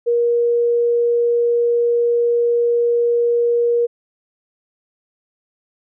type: tone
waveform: sine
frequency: 474 Hz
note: A#4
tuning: 29 cents sharp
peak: -13 dBFS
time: 0.06-3.87 s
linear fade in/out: 20 ms
effects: none